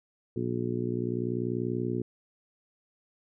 harmonic tone, 60.4 Hz, B1, 38 cents flat, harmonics 2 / 3 / 4 / 5 / 6 / 7, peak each -34 / -37 / -34 / -38 / -33 / -38 dBFS, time 0.36-2.02 s, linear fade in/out 5 ms, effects none

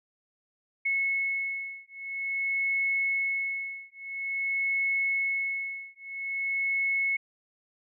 sine beating tone pair, 2192 / 2192.49 Hz, C#7 / C#7, -20 / -20 cents, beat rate 0.49 Hz, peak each -30 dBFS, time 0.85-7.17 s, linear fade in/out 10 ms, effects none

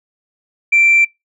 sine tone, 2349 Hz, D7, in tune, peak -7 dBFS, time 0.72-1.05 s, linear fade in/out 10 ms, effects noise-tail reverb RT60 0.2 s tail -24 dB re dry + tanh soft clip ceiling -4 dBFS

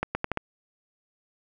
accelerating click train, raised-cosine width 0.5 ms, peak -11 dBFS, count 5, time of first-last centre 0.03-0.374 s, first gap 120 ms, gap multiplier 0.78, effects none

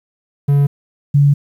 triangle / sine tone pair in turn, 142 / 142.6 Hz, C#3 / C#3, +42 / +49 cents, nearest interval unison, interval 7 cents, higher second, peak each -7 dBFS, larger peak neither, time 0.48-0.67 / 1.14-1.34 s, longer second, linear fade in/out 10 ms, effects 8-bit

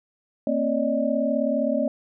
sine tone cluster, 231.4 / 267.2 / 575 / 614 Hz, A#3 / C4 / D5 / D#5, -13 / +36 / -37 / -23 cents, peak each -26 dBFS, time 0.47-1.88 s, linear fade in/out 2 ms, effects none

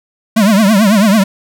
square tone with vibrato, 207.7 Hz, G#3, in tune, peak -7 dBFS, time 0.36-1.24 s, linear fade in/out 10 ms, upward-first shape triangle, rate 9.1 Hz, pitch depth 190 cents each way, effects none

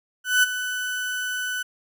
35% pulse tone with ADSR envelope, 1496 Hz, F#6, 19 cents sharp, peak -12 dBFS, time 0.24-1.63 s, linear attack 190 ms, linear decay 20 ms, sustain -12 dB, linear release 10 ms, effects none

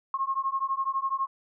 sine beating tone pair, 1073 / 1085 Hz, C6 / C#6, +43 / -37 cents, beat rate 12 Hz, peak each -29 dBFS, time 0.14-1.27 s, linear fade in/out 2 ms, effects none

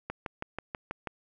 click train, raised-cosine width 0.5 ms, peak -19 dBFS, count 7, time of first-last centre 0.1-1.072 s, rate 6.17 Hz, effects none

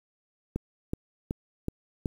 click train, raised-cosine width 3 ms, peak -16 dBFS, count 5, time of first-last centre 0.56-2.058 s, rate 2.67 Hz, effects 8-bit

